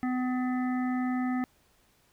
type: harmonic tone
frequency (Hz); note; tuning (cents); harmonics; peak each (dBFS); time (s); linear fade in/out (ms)
252.6; B3; +39; 1 / 3 / 5 / 7 / 8; -27 / -37 / -41 / -44 / -45; 0.03-1.44; 0
effects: pink hiss -66 dBFS RMS until 2.12 s